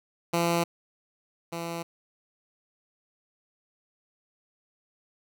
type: tone pair in turn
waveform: 10% pulse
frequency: 170.1 / 168.44 Hz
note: F3 / E3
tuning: -45 / +38 cents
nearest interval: unison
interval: 17 cents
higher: first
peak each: -15 / -24 dBFS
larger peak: first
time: 0.33-0.64 / 1.52-1.83 s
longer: neither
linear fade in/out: 10 ms
effects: none